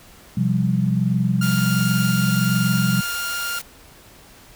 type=chord; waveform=sine; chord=C suspended fourth; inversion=none; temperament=equal with one note detuned; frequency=128.12 / 174.61 / 196 Hz; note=C3 / F3 / G3; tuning=-36 / 0 / 0 cents; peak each=-21 dBFS; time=0.37-3.01 s; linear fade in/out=5 ms
type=tone; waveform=sawtooth; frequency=1402 Hz; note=F6; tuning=6 cents sharp; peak=-21 dBFS; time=1.41-3.59 s; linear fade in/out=5 ms
type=high-pass noise; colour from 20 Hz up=white; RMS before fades=-32 dBFS; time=1.42-3.62 s; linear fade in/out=10 ms; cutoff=440 Hz; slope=96 dB/octave
effects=pink hiss -47 dBFS RMS until 4.55 s